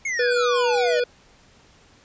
square exponential sweep, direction down, 2217 to 583 Hz, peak -24 dBFS, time 0.05-1 s, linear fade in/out 5 ms
harmonic tone, 487.6 Hz, B4, 22 cents flat, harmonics 1 / 3 / 5 / 7 / 9 / 10, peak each -19 / -29 / -33 / -36 / -38 / -39 dBFS, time 0.19-1.04 s, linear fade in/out 5 ms
effects pink hiss -54 dBFS RMS until 2.04 s + resampled to 16000 Hz

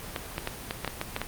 clicks, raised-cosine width 0.3 ms, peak -13 dBFS, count 9, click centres 0.162 / 0.381 / 0.474 / 0.709 / 0.847 / 0.877 / 1.014 / 1.164 / 1.216 s, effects pink hiss -40 dBFS RMS until 1.27 s + Opus 24 kbps

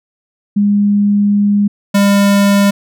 sine / square tone pair in turn, 204.2 / 200.6 Hz, G#3 / G3, -29 / +40 cents, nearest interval unison, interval 31 cents, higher first, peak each -8 dBFS, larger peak neither, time 0.56-1.68 / 1.94-2.71 s, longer first, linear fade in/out 10 ms, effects none

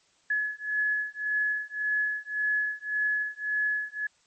sine beating tone pair, 1700 / 1701.8 Hz, G#6 / G#6, +40 / +42 cents, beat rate 1.8 Hz, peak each -29 dBFS, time 0.3-4.07 s, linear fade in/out 5 ms, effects white hiss -65 dBFS RMS until 4.26 s + MP3 32 kbps

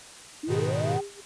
sine linear sweep, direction up, 289.4 to 784 Hz, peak -28 dBFS, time 0.43-1.01 s, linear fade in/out 10 ms
45% pulse chord, G# minor, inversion none, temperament equal with one note detuned, 105.15 / 123.47 / 155.56 Hz, G#2 / B2 / D#3, +22 / 0 / 0 cents, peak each -31 dBFS, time 0.47-1.01 s, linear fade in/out 50 ms
sine tone with tremolo, 402.3 Hz, G4, 45 cents sharp, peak -29 dBFS, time 0.49-1.21 s, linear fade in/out 10 ms, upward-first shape sine, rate 2.7 Hz, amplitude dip 95%
effects white hiss -46 dBFS RMS until 1.25 s + resampled to 22050 Hz

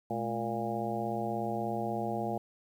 harmonic tone with a mistuned harmonic, 116.54 Hz, A#2, in tune, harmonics 1 / 2 / 3 / 4 / 5 / 6 / 7, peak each -41 / -37 / -39 / -40 / -40 / -37 / -38 dBFS, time 0.1-2.38 s, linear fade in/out 5 ms, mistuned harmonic 2, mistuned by -130 cents, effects 10-bit

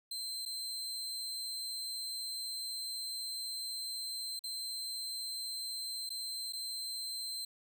sawtooth tone with dropouts, 4112 Hz, C8, 31 cents flat, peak -35 dBFS, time 0.11-7.45 s, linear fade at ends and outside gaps 5 ms, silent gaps 0.453-0.459 / 4.393-4.438 / 6.093-6.102 / 6.525-6.532 s, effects none

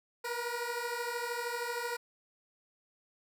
15% pulse beating tone pair, 471.8 / 484.8 Hz, A#4 / B4, +21 / -32 cents, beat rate 13 Hz, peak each -31 dBFS, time 0.24-1.97 s, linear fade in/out 10 ms, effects none

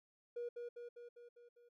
triangle tone with echo, 478.8 Hz, A#4, 46 cents sharp, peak -37 dBFS, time 0.36-0.49 s, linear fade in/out 10 ms, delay 200 ms, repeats 6, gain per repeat -4 dB, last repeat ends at 1.69 s, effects tanh soft clip ceiling -37 dBFS

